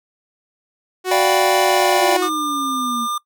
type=tone with pitch glide; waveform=sawtooth; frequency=370 to 364.3 Hz; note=F#4 to F#4; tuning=0 to -27 cents; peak=-14 dBFS; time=1.04-2.3 s; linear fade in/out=50 ms; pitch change=-27 cents; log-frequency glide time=1.61-1.86 s
type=chord; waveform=square; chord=G dominant seventh; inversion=second; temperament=equal; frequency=587.3 / 698.5 / 784 / 987.8 Hz; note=D5 / F5 / G5 / B5; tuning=0 / 0 / 0 / 0 cents; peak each=-20 / -22 / -20 / -24 dBFS; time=1.11-2.17 s; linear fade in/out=5 ms
type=exponential sweep; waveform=sine; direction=down; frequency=365.3 to 227.9 Hz; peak=-24 dBFS; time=1.93-3.08 s; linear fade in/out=50 ms
type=tone; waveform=square; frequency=1200 Hz; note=D6; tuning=37 cents sharp; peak=-21 dBFS; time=2.22-3.18 s; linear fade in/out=5 ms
effects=noise-tail reverb RT60 0.1 s tail -21 dB re dry